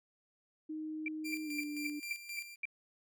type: tone with pitch glide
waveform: sine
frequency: 311.1 to 296 Hz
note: D#4 to D4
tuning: 0 to +14 cents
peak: -38 dBFS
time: 0.69-2 s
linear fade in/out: 10 ms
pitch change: -86 cents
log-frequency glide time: 1.45-1.5 s
type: tone bursts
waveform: sine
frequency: 2349 Hz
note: D7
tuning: in tune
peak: -34 dBFS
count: 7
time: 1.06-2.654 s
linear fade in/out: 2 ms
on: 22 ms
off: 240 ms
type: tone with tremolo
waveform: sawtooth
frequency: 2372 Hz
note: D7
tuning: 17 cents sharp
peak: -37 dBFS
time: 1.24-2.56 s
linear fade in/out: 20 ms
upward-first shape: square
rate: 3.8 Hz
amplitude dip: 60%
effects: none